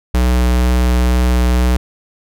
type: tone with vibrato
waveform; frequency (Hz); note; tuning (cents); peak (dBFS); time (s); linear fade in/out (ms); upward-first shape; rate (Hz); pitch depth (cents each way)
square; 61.6; B1; -4; -11; 0.14-1.77; 5; sine; 2.1; 9
effects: none